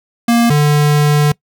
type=tone pair in turn; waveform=square; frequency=234.8 / 147.91 Hz; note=A#3 / D3; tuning=+13 / +13 cents; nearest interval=minor sixth; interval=800 cents; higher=first; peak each=-9 dBFS; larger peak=neither; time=0.28-0.5 / 0.5-1.32 s; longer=second; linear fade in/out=5 ms; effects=noise-tail reverb RT60 0.1 s tail -23 dB re dry